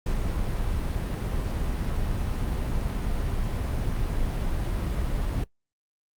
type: noise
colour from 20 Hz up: brown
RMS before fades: -27 dBFS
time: 0.06-5.44 s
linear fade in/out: 5 ms
effects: noise-tail reverb RT60 0.1 s tail -18 dB re dry + Opus 48 kbps